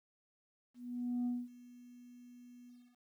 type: tone with ADSR envelope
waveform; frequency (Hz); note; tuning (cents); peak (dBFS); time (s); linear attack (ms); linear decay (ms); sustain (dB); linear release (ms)
sine; 244.4; B3; -18; -30; 0.74-2.98; 520; 220; -23; 290
effects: tanh soft clip ceiling -31 dBFS + 12-bit